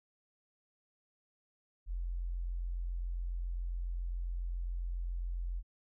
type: tone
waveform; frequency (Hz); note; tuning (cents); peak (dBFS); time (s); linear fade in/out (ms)
sine; 43.65; F1; 0; -34; 1.86-5.63; 50
effects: none